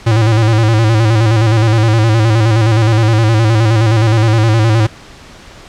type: tone with vibrato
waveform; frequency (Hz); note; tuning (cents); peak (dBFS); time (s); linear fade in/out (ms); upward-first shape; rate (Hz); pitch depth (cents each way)
square; 111.2; A2; +19; -8; 0.06-4.87; 10; square; 9.6; 62
effects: pink hiss -36 dBFS RMS until 5.68 s + low-pass 6000 Hz 12 dB/octave